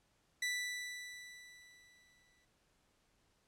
sawtooth tone with exponential decay, 1975.5 Hz, B6, in tune, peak -30 dBFS, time 0.42-2.45 s, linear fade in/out 5 ms, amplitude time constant 440 ms, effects pink hiss -75 dBFS RMS until 3.47 s + low-pass 10000 Hz 12 dB/octave

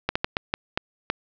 slowing click train, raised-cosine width 0.3 ms, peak -6 dBFS, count 7, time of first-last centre 0.09-1.1 s, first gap 65 ms, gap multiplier 1.38, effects low-pass 5000 Hz 12 dB/octave

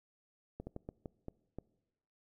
slowing click train, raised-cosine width 2 ms, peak -29 dBFS, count 7, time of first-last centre 0.6-1.586 s, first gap 70 ms, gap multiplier 1.34, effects noise-tail reverb RT60 1.0 s tail -23 dB re dry

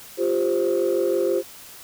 sine chord, F suspended second, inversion none, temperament equal with one note detuned, 349.2 / 395.4 / 523.3 Hz, F4 / G4 / C5, 0 / +15 / 0 cents, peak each -22 dBFS, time 0.17-1.43 s, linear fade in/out 50 ms, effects tanh soft clip ceiling -13 dBFS + white hiss -43 dBFS RMS until 1.83 s

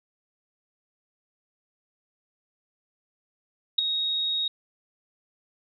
sine tone with ADSR envelope, 3762 Hz, A#7, 15 cents sharp, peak -13 dBFS, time 3.78-4.48 s, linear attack 9 ms, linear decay 4 ms, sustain -11 dB, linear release 4 ms, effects none

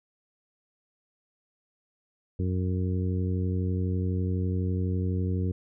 harmonic tone, 92 Hz, F#2, 9 cents flat, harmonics 1 / 2 / 3 / 4 / 5, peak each -26 / -32 / -36 / -38 / -40 dBFS, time 2.39-5.52 s, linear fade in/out 5 ms, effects none

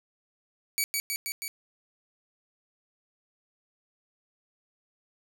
10% pulse tone with echo, 2272 Hz, C#7, 42 cents sharp, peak -16 dBFS, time 0.78-0.84 s, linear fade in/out 0 ms, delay 160 ms, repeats 4, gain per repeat -2 dB, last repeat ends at 1.48 s, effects none

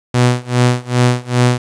sawtooth tone with tremolo, 123.47 Hz, B2, in tune, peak -4 dBFS, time 0.14-1.58 s, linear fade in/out 5 ms, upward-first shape sine, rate 2.5 Hz, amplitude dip 95%, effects resampled to 22050 Hz + 7-bit

